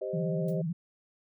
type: chord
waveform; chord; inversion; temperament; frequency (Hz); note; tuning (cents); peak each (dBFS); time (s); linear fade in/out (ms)
sine; C minor; second; equal; 392 / 523.3 / 622.3; G4 / C5 / Eb5; 0 / 0 / 0; -36; 0.01-0.62; 10
type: tone with vibrato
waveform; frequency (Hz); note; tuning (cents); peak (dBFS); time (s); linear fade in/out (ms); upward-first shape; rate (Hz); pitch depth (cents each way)
sine; 164.81; E3; 0; -29; 0.13-0.73; 10; sine; 16; 130
type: noise with exponential decay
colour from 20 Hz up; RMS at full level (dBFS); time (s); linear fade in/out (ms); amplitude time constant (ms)
blue; -48; 0.48-0.59; 5; 23
effects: none